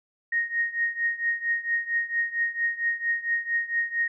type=tone with tremolo; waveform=sine; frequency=1864.7 Hz; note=A#6; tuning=in tune; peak=-20 dBFS; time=0.32-4.08 s; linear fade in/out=5 ms; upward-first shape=triangle; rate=4.4 Hz; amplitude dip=90%; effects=none